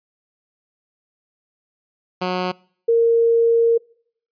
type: tone pair in turn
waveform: 10% pulse / sine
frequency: 182.3 / 462.3 Hz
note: F#3 / A#4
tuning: -25 / -14 cents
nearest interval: octave + major third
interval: 1611 cents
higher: second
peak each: -12 dBFS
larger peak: neither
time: 2.21-2.52 / 2.88-3.78 s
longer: second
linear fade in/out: 10 ms
effects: noise-tail reverb RT60 0.6 s tail -25 dB re dry + resampled to 11025 Hz